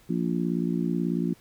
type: harmonic tone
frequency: 58.27 Hz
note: A#1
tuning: in tune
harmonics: 3 / 4 / 5 / 6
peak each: -27 / -29 / -31 / -33 dBFS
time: 0.09-1.34 s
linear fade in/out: 10 ms
effects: pink hiss -58 dBFS RMS until 1.4 s